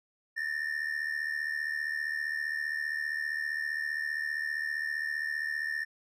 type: ring-modulated tone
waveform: triangle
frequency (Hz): 1800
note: A6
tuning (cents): +39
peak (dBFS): -26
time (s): 0.36-5.85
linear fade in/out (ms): 20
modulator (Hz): 37.6
effects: none